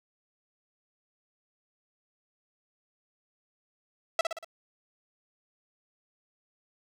sawtooth tone with echo, 659.3 Hz, E5, in tune, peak -18 dBFS, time 4.19-4.21 s, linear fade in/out 2 ms, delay 59 ms, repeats 4, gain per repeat -5 dB, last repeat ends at 4.446 s, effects low-pass 8000 Hz 12 dB/octave + 10-bit

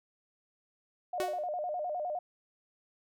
sine tone with vibrato, 659.3 Hz, E5, in tune, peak -32 dBFS, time 1.13-2.19 s, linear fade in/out 5 ms, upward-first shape square, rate 9.8 Hz, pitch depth 150 cents each way
sawtooth tone with exponential decay, 370.5 Hz, F#4, 2 cents sharp, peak -26 dBFS, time 1.2-1.47 s, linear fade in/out 0 ms, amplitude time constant 58 ms
effects none

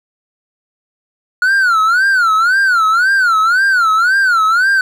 triangle tone with vibrato, 1432 Hz, F6, 43 cents sharp, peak -7 dBFS, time 1.42-4.81 s, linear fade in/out 2 ms, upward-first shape sine, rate 1.9 Hz, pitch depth 190 cents each way, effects none

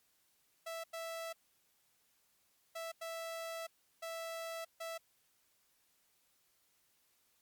sawtooth tone bursts at uneven times, 659.3 Hz, E5, in tune, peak -37 dBFS, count 6, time 0.66-0.84 / 0.93-1.33 / 2.75-2.92 / 3.01-3.67 / 4.02-4.65 / 4.8-4.98 s, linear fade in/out 10 ms, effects white hiss -74 dBFS RMS until 7.41 s + MP3 96 kbps

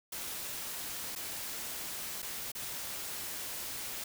white noise with dropouts, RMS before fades -40 dBFS, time 0.12-4.04 s, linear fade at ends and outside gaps 5 ms, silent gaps 1.153-1.159 / 2.221-2.226 / 2.518-2.55 s, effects none

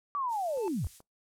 sine linear sweep, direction down, 1174.7 to 58.5 Hz, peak -29 dBFS, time 0.15-0.87 s, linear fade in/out 0 ms
violet noise, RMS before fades -45 dBFS, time 0.28-1.02 s, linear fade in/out 50 ms
triangle tone with exponential growth, 880 Hz, A5, in tune, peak -32 dBFS, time 0.35-0.68 s, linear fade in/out 0 ms, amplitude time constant 70 ms
clicks, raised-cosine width 1 ms, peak -39 dBFS, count 3, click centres 0.574 / 0.845 / 1.004 s
effects noise-tail reverb RT60 0.2 s tail -26 dB re dry + low-pass 9000 Hz 12 dB/octave

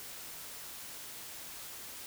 silence, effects white hiss -46 dBFS RMS until 2.06 s

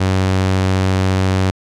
sawtooth tone, 94.4 Hz, F#2, 35 cents sharp, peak -9 dBFS, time 0-1.51 s, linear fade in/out 10 ms, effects low-pass 7000 Hz 12 dB/octave

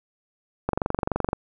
click train, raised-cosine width 1 ms, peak -9 dBFS, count 16, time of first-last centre 0.69-1.331 s, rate 23.4 Hz, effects none

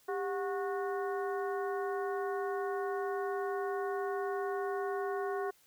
harmonic tone with a mistuned harmonic, 366.4 Hz, F#4, 17 cents flat, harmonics 1 / 2 / 3 / 4 / 5, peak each -34 / -39 / -42 / -45 / -50 dBFS, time 0.08-5.51 s, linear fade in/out 10 ms, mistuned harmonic 1, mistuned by +140 cents, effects white hiss -66 dBFS RMS until 5.66 s

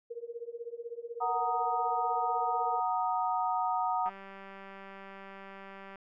sine tone with tremolo, 470 Hz, A#4, 14 cents sharp, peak -34 dBFS, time 0.1-2.8 s, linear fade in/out 10 ms, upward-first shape triangle, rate 16 Hz, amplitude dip 100%
sine chord, D# minor, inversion first, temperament equal, 740 / 932.3 / 1244.5 Hz, F#5 / A#5 / D#6, 0 / 0 / 0 cents, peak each -31 / -32 / -34 dBFS, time 1.2-4.1 s, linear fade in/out 20 ms
click train, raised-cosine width 0.5 ms, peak -33 dBFS, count 371, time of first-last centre 4.06-5.957 s, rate 195 Hz
effects none

